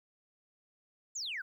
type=exponential sweep; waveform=sine; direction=down; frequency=7430 to 1425 Hz; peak=-35 dBFS; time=1.15-1.42 s; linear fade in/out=10 ms; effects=tanh soft clip ceiling -31 dBFS + 12-bit